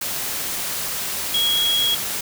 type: tone in noise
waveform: sine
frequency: 3309 Hz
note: G#7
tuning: 7 cents flat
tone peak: -17 dBFS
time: 1.34-1.95 s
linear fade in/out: 5 ms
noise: white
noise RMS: -26 dBFS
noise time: 0.01-2.21 s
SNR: +6 dB
effects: none